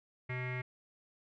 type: tone with low-pass filter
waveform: square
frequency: 126.3 Hz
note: B2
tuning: 39 cents sharp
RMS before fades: -38 dBFS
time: 0.29-0.62 s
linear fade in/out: 10 ms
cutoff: 2100 Hz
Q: 9.8
effects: none